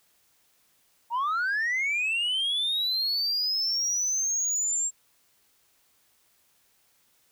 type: linear sweep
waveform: sine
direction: up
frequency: 900 to 7500 Hz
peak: -22 dBFS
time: 1.1-4.91 s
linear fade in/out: 50 ms
effects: tanh soft clip ceiling -23 dBFS + white hiss -66 dBFS RMS until 7.31 s